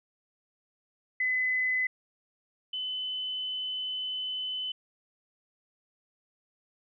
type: tone pair in turn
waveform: sine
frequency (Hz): 2018 / 3024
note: B6 / F#7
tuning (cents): +37 / +37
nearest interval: perfect fifth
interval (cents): 700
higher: second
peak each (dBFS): -25 / -31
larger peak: first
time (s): 1.2-1.87 / 2.73-4.72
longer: second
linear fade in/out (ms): 5
effects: none